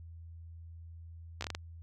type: slowing click train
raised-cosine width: 0.2 ms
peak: -19 dBFS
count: 6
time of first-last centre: 1.41-1.549 s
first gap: 14 ms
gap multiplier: 1.35
effects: added 83 Hz sine -46 dBFS peak until 1.82 s